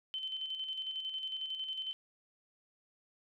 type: tone with tremolo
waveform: sine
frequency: 3071 Hz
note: G7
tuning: 36 cents flat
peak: -35 dBFS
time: 0.14-1.93 s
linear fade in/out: 0 ms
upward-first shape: square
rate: 11 Hz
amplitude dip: 45%
effects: none